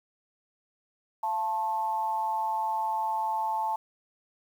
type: tone with amplitude modulation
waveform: sine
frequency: 880 Hz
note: A5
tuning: in tune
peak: -23 dBFS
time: 1.23-3.76 s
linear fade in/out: 5 ms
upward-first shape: sine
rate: 197 Hz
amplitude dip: 70%
effects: 9-bit